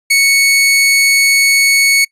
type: tone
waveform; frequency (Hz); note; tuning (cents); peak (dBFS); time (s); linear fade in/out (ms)
sawtooth; 2216; C#7; -1; -4; 0.1-2.05; 10
effects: noise-tail reverb RT60 0.1 s tail -25 dB re dry + resampled to 32000 Hz